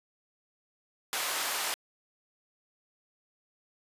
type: high-pass noise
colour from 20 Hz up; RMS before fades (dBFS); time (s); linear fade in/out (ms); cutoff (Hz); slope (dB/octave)
pink; -32; 1.13-1.74; 0; 830; 12
effects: resampled to 32000 Hz